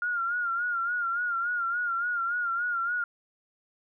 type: tone with vibrato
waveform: sine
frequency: 1409 Hz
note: F6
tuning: 15 cents sharp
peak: -26 dBFS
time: 0.02-3.04 s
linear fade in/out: 2 ms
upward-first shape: sine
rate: 3.5 Hz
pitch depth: 66 cents each way
effects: none